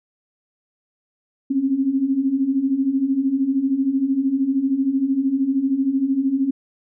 sine beating tone pair, 260 / 273 Hz, C4 / C#4, -11 / -26 cents, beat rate 13 Hz, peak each -23 / -18 dBFS, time 1.5-6.51 s, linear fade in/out 10 ms, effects none

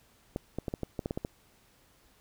clicks, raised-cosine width 2 ms, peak -19 dBFS, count 10, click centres 0.361 / 0.586 / 0.682 / 0.739 / 0.833 / 0.992 / 1.059 / 1.109 / 1.175 / 1.249 s, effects pink hiss -64 dBFS RMS until 2.2 s

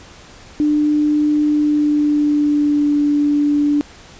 sine tone with pitch glide, 298.7 to 292 Hz, D4 to D4, +29 to -10 cents, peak -12 dBFS, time 0.6-3.81 s, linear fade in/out 0 ms, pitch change -39 cents, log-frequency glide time 1.45-3.01 s, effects pink hiss -41 dBFS RMS until 4.19 s + resampled to 16000 Hz

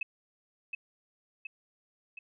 sine tone with echo, 2587 Hz, E7, 33 cents flat, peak -29 dBFS, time 0.01-0.03 s, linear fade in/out 5 ms, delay 720 ms, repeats 3, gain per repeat -4 dB, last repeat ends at 2.19 s, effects none

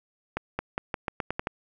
accelerating click train, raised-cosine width 0.5 ms, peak -13 dBFS, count 9, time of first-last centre 0.37-1.471 s, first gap 220 ms, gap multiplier 0.86, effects none

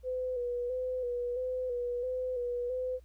sine tone with vibrato, 497.2 Hz, B4, 12 cents sharp, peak -31 dBFS, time 0.03-3 s, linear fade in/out 50 ms, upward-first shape square, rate 1.5 Hz, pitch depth 38 cents each way, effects added 60 Hz sine -53 dBFS peak until 3.04 s + pink hiss -72 dBFS RMS until 3.04 s

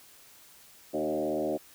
sine tone with frequency modulation, 459.9 Hz, A#4, 23 cents flat, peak -27 dBFS, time 0.93-1.58 s, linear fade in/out 20 ms, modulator 77.2 Hz, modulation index 2.7, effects white hiss -55 dBFS RMS until 1.74 s

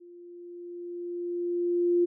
sine tone with level ramp, 349.2 Hz, F4, in tune, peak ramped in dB -47 to -19 dBFS, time 0-2.06 s, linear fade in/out 20 ms, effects none

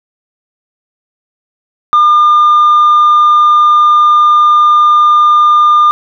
sine tone with tanh clipping, 1205 Hz, D6, 44 cents sharp, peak -4 dBFS, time 1.93-5.91 s, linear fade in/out 0 ms, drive 1 dB, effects none

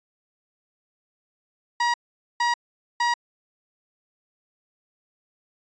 30% pulse tone bursts, 955 Hz, A#5, 42 cents sharp, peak -17 dBFS, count 3, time 1.8-3.14 s, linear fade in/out 5 ms, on 140 ms, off 460 ms, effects resampled to 16000 Hz

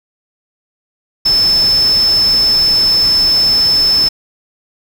sine tone in noise, 5260 Hz, E8, 5 cents flat, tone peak -8 dBFS, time 1.25-4.09 s, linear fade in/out 10 ms, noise pink, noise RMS -25 dBFS, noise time 1.25-4.09 s, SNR +14 dB, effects none

